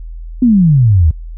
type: exponential sweep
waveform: sine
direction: down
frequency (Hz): 258.6 to 73.1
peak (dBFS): -5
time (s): 0.42-1.11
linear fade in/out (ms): 5
effects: added 41 Hz sine -24 dBFS peak until 1.37 s